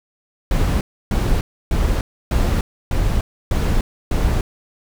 brown noise bursts, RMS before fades -17 dBFS, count 7, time 0.51-4.41 s, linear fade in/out 2 ms, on 300 ms, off 300 ms, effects none

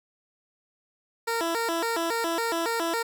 15% pulse tone with vibrato, 392 Hz, G4, in tune, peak -19 dBFS, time 1.27-3.03 s, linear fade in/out 10 ms, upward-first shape square, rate 3.6 Hz, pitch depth 280 cents each way, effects none

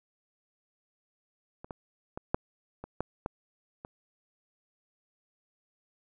clicks, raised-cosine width 1 ms, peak -29 / -24 / -23 / -11 / -26 / -16 / -18 / -27 dBFS, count 8, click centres 1.645 / 1.708 / 2.175 / 2.345 / 2.84 / 3.006 / 3.261 / 3.849 s, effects none

